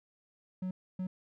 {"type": "tone bursts at uneven times", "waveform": "triangle", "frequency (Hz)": 185, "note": "F#3", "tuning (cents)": 0, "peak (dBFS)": -31, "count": 2, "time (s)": [[0.62, 0.71], [0.99, 1.07]], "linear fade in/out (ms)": 5, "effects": []}